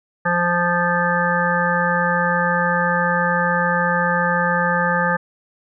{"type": "harmonic tone", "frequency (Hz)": 174.61, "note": "F3", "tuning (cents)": 0, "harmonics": [1, 3, 5, 7, 9, 10], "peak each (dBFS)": [-23, -23, -23, -23, -23, -23], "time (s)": [0.25, 5.17], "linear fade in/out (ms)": 10, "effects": []}